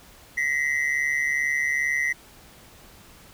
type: ring-modulated tone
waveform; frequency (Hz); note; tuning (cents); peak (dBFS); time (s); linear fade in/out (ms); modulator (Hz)
triangle; 1975.5; B6; 0; -17; 0.37-2.13; 10; 71.2
effects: pink hiss -50 dBFS RMS until 3.33 s